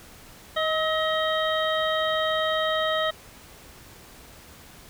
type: harmonic tone with a mistuned harmonic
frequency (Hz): 630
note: D#5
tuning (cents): +21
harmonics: 1 / 2 / 3 / 5 / 6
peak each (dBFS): -25 / -28 / -30 / -32 / -33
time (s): 0.56-3.11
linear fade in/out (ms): 10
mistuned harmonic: 2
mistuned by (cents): +26
effects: pink hiss -48 dBFS RMS until 4.89 s